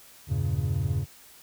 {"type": "chord", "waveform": "triangle", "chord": "E diminished seventh", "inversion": "none", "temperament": "equal", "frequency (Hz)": [82.41, 98, 116.54, 138.59], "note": ["E2", "G2", "Bb2", "Db3"], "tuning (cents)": [0, 0, 0, 0], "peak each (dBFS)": [-29, -27, -30, -27], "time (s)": [0.27, 1.06], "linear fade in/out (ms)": 50, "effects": ["white hiss -52 dBFS RMS until 1.42 s"]}